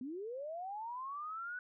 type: linear sweep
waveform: sine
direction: up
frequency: 240 to 1497 Hz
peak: -40 dBFS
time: 0.01-1.59 s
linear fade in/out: 2 ms
effects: none